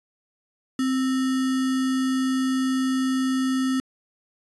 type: tone with sample-and-hold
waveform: sine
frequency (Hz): 261.1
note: C4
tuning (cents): -3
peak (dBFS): -20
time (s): 0.79-3.8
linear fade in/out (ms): 2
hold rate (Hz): 1575
effects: resampled to 24000 Hz